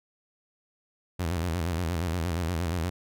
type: tone with vibrato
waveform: sawtooth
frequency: 85.2 Hz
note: F2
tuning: 42 cents flat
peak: -23 dBFS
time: 1.19-2.9 s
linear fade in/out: 10 ms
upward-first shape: square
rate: 8.5 Hz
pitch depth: 96 cents each way
effects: none